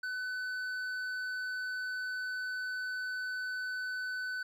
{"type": "tone with hard clipping", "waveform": "sine", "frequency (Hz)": 1505, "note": "F#6", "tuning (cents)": 29, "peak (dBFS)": -36, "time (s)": [0.03, 4.43], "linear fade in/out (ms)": 5, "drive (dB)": 6, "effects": []}